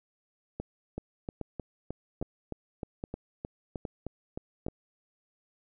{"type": "two click trains", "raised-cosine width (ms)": 2, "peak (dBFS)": [-21, -22], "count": [6, 13], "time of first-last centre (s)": [[0.6, 4.665], [0.98, 4.684]], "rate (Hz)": [1.23, 3.24], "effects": []}